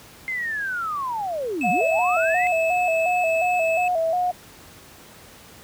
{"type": "linear two-way sweep", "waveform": "sine", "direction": "down then up", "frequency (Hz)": [2100, 161.9, 2100], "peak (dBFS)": -24, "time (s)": [0.28, 2.47], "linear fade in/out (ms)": 0, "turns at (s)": 1.7}
{"type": "tone", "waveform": "triangle", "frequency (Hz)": 2600, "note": "E7", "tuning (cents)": -24, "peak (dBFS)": -23, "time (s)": [1.61, 3.88], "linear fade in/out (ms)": 2}
{"type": "tone with vibrato", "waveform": "sine", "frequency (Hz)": 686, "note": "F5", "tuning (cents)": -31, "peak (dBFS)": -19, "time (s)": [1.63, 4.32], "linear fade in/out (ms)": 20, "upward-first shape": "square", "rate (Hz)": 2.8, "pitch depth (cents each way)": 87}
{"effects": ["pink hiss -46 dBFS RMS until 5.63 s", "high-pass 60 Hz 12 dB/octave"]}